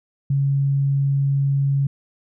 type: tone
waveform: sine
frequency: 138.8 Hz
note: C#3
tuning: 3 cents sharp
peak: -16 dBFS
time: 0.3-1.87 s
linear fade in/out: 5 ms
effects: none